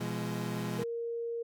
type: chord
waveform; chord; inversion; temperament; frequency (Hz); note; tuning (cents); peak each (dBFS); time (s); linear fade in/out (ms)
30% pulse; F diminished; second; equal with one note detuned; 123.47 / 171.12 / 207.7; Cb3 / F3 / Ab3; 0 / -35 / 0; -35; 0-0.84; 10
type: tone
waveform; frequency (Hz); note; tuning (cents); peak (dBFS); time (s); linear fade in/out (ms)
sine; 466.2; A#4; 0; -33; 0.78-1.43; 10
effects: none

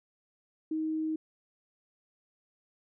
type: tone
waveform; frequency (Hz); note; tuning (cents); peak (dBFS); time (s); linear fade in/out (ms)
sine; 314.8; D#4; +20; -29; 0.71-1.16; 5
effects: none

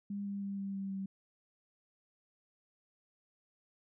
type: tone with pitch steps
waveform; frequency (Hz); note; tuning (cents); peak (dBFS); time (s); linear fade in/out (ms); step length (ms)
sine; 201.5 / 199.88 / 198.27 / 196.67 / 195.09 / 193.52; G3 / G3 / G3 / G3 / G3 / G3; +48 / +34 / +20 / +6 / -8 / -22; -36; 0.1-1.06; 5; 160
effects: none

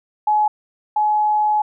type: tone pair in turn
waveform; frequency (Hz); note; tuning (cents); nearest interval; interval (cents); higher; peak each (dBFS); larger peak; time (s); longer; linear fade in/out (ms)
sine; 847 / 847; G#5 / G#5; +34 / +34; unison; 0; neither; -13 / -14; first; 0.27-0.48 / 0.96-1.62; second; 5
effects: none

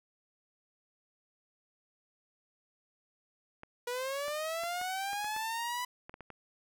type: clicks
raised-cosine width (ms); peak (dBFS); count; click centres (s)
0.5; -31; 11; 3.634 / 4.282 / 4.636 / 4.814 / 5.132 / 5.245 / 5.364 / 6.095 / 6.141 / 6.207 / 6.303
type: linear sweep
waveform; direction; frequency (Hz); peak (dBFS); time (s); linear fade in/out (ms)
sawtooth; up; 480 to 995; -30; 3.87-5.85; 5
effects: none

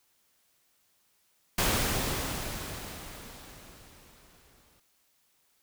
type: noise with exponential decay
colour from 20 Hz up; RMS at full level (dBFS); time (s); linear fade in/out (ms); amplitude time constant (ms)
pink; -25; 1.58-4.8; 5; 700
effects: white hiss -70 dBFS RMS until 5.62 s

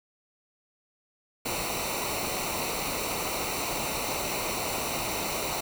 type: noise with comb filter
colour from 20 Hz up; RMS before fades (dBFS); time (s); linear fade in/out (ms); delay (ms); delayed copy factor
pink; -31; 1.45-5.61; 10; 0.6; -0.7
effects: none

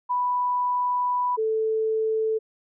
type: tone pair in turn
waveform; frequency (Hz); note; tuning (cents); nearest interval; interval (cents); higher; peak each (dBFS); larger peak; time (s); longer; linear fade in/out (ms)
sine; 987.8 / 440; B5 / A4; 0 / 0; octave + major second; 1400; first; -21; neither; 0.09-1.37 / 1.37-2.39; first; 20
effects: none

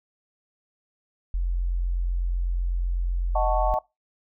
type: tone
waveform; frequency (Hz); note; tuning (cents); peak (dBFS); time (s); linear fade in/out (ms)
sine; 44; F1; +14; -22; 1.34-3.74; 0
type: chord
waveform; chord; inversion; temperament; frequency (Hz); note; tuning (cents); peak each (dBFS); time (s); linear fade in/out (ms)
sine; D# half-diminished seventh; none; equal; 622.3 / 740 / 880 / 1108.7; D#5 / F#5 / A5 / C#6; 0 / 0 / 0 / 0; -26 / -26 / -27 / -31; 3.35-3.79; 5
effects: noise-tail reverb RT60 0.2 s tail -22 dB re dry

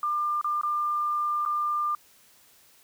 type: tone with dropouts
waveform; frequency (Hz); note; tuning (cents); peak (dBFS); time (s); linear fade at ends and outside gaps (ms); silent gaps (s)
sine; 1197; D6; +33; -24; 0.03-1.95; 2; 0.413-0.444 / 0.613-0.633 / 1.452-1.46
effects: white hiss -58 dBFS RMS until 2.83 s

